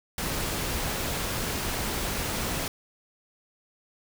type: noise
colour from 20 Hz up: pink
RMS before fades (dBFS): -30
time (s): 0.18-2.68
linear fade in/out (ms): 2
effects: none